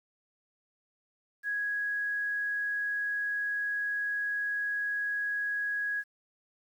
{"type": "tone", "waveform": "sine", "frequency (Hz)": 1662, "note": "G#6", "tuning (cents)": 1, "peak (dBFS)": -29, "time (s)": [1.43, 6.04], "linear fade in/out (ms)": 50, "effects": ["10-bit"]}